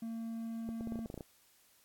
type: tone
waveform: triangle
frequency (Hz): 227.5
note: A#3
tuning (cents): -42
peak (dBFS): -36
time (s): 0.02-1.06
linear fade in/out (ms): 5
type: clicks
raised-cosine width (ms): 2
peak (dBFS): -30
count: 11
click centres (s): 0.69 / 0.809 / 0.873 / 0.922 / 0.957 / 0.991 / 1.059 / 1.101 / 1.142 / 1.177 / 1.208
effects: white hiss -67 dBFS RMS until 1.84 s + AAC 64 kbps